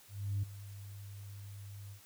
sine tone with ADSR envelope, 100.3 Hz, G2, 40 cents sharp, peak -29 dBFS, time 0.08-2.01 s, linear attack 350 ms, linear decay 8 ms, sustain -16 dB, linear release 97 ms, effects tanh soft clip ceiling -28 dBFS + white hiss -60 dBFS RMS until 2.05 s

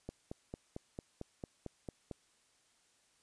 click train, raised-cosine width 2 ms, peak -28 dBFS, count 10, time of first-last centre 0.09-2.112 s, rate 4.45 Hz, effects white hiss -71 dBFS RMS until 3.22 s + resampled to 22050 Hz

